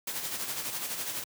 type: noise with tremolo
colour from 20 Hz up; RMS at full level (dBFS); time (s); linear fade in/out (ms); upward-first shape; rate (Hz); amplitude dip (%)
white; -33; 0.07-1.24; 5; sine; 12; 50
effects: high-pass 100 Hz 12 dB/octave